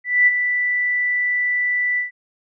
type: tone with ADSR envelope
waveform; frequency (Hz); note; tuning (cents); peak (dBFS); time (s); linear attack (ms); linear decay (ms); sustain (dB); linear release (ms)
sine; 1975.5; B6; 0; -9; 0.04-2.11; 230; 29; -8; 130
effects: none